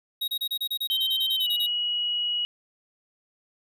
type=tone bursts; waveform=square; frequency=3791 Hz; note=A#7; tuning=28 cents sharp; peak=-26 dBFS; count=15; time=0.21-1.666 s; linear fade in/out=10 ms; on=70 ms; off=29 ms
type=tone with pitch glide; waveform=sine; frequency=3119 to 2910 Hz; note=G7 to F#7; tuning=-9 to -29 cents; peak=-24 dBFS; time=0.9-2.45 s; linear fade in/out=0 ms; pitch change=-120 cents; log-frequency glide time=1.36-1.49 s
effects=none